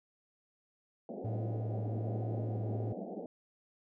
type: band-pass noise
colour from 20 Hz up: pink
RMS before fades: -42 dBFS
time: 1.09-3.26 s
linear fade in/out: 2 ms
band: 180 to 770 Hz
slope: 96 dB/octave
type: tone with vibrato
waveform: triangle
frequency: 111 Hz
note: A2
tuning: 16 cents sharp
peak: -32 dBFS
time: 1.24-2.93 s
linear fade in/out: 10 ms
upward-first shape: sine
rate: 1.2 Hz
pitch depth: 24 cents each way
effects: none